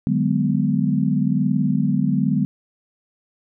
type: chord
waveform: sine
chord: G# half-diminished seventh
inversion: second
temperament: just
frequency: 149.51 / 186.89 / 207.7 / 249.2 Hz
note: D3 / F#3 / G#3 / B3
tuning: +31 / +18 / 0 / +16 cents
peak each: -22 dBFS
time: 0.07-2.45 s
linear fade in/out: 0 ms
effects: none